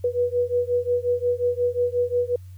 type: beating tone pair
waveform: sine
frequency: 485.5 / 491.1 Hz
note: B4 / B4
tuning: -30 / -10 cents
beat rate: 5.6 Hz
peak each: -23 dBFS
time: 0.04-2.36 s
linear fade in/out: 5 ms
effects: added 92 Hz sine -38 dBFS peak until 2.57 s + white hiss -62 dBFS RMS until 2.57 s